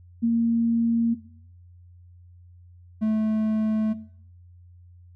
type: tone pair in turn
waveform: sine / triangle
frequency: 231.2 / 217.3 Hz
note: A#3 / A3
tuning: -14 / -21 cents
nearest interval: minor second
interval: 107 cents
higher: first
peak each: -18 dBFS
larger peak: neither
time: 0.22-1.15 / 3.01-3.94 s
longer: neither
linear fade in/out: 20 ms
effects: noise-tail reverb RT60 0.6 s tail -17 dB re dry + added 88 Hz sine -47 dBFS peak until 5.15 s